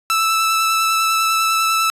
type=tone with vibrato; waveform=sawtooth; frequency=1318.5 Hz; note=E6; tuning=in tune; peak=-11 dBFS; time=0.1-1.9 s; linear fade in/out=0 ms; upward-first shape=sine; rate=10 Hz; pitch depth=10 cents each way; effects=resampled to 32000 Hz